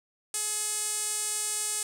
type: tone with band-pass filter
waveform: sawtooth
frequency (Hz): 424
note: G#4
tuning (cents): +36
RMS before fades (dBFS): -31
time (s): 0.34-1.83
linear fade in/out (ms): 2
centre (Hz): 8600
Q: 4
effects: none